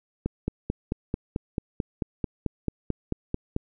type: click train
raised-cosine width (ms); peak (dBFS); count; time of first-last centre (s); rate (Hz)
3; -13; 16; 0.26-3.564; 4.54
effects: none